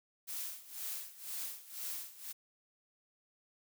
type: noise with tremolo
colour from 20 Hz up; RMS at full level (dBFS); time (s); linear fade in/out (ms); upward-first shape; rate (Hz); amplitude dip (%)
blue; -40; 0.27-2.33; 20; sine; 2; 85
effects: none